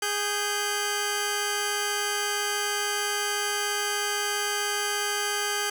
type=tone pair together; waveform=10% pulse; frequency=412.2 / 1555 Hz; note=G#4 / G6; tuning=-13 / -14 cents; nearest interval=octave + major seventh; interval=2299 cents; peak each=-20 dBFS; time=0.02-5.7 s; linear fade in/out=5 ms; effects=none